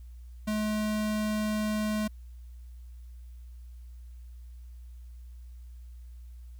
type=tone; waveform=square; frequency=213.4 Hz; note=G#3; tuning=47 cents sharp; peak=-28 dBFS; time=0.47-2.08 s; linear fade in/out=10 ms; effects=added 60 Hz sine -43 dBFS peak until 6.59 s + white hiss -70 dBFS RMS until 6.59 s